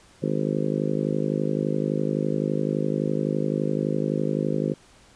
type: harmonic tone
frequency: 51.8 Hz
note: G#1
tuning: 4 cents flat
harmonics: 3 / 4 / 5 / 6 / 7 / 8 / 9 / 10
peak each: -28 / -29 / -30 / -31 / -31 / -32 / -33 / -33 dBFS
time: 0.22-4.74 s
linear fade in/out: 10 ms
effects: pink hiss -54 dBFS RMS until 5.15 s + resampled to 22050 Hz